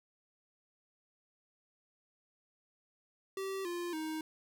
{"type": "tone with pitch steps", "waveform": "square", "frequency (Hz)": [386.6, 348.4, 314], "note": ["G4", "F4", "D#4"], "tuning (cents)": [-24, -4, 16], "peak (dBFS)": -37, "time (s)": [3.37, 4.21], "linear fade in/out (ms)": 2, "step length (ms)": 280, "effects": []}